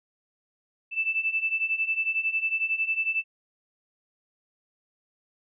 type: beating tone pair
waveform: sine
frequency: 2637 / 2648 Hz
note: E7 / E7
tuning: 0 / +7 cents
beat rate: 11 Hz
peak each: -29 / -26 dBFS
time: 0.91-3.24 s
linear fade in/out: 50 ms
effects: none